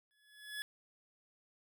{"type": "tone with exponential growth", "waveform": "25% pulse", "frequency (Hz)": 1701, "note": "G#6", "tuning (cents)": 41, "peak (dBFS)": -33, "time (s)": [0.11, 0.62], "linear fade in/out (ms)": 0, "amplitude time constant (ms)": 110, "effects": []}